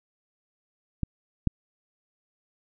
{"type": "clicks", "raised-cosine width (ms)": 5, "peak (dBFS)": [-14, -9], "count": 2, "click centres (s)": [1.033, 1.473], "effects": []}